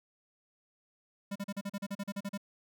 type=tone bursts; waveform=square; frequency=200 Hz; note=G3; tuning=35 cents sharp; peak=-35 dBFS; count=13; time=1.31-2.377 s; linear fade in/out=10 ms; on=47 ms; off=38 ms; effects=none